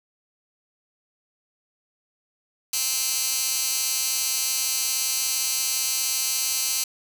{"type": "tone with high-pass filter", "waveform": "15% pulse", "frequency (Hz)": 262.7, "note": "C4", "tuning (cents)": 7, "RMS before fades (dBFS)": -25, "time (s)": [2.73, 6.84], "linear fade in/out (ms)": 5, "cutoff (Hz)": 5500, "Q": 1, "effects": ["7-bit"]}